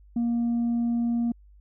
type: tone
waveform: sine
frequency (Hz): 235.6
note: A#3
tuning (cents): +19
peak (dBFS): -20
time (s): 0.16-1.32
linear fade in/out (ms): 5
effects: tanh soft clip ceiling -21 dBFS + added 50 Hz sine -50 dBFS peak until 1.6 s